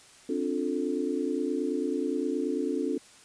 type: chord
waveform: sine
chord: D minor seventh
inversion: third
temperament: just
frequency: 264.3 / 293.7 / 352.4 / 440.5 Hz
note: C4 / D4 / F4 / A4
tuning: +18 / 0 / +16 / +2 cents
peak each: -32 / -31 / -33 / -33 dBFS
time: 0.29-2.98 s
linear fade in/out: 5 ms
effects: white hiss -54 dBFS RMS until 3.24 s + resampled to 22050 Hz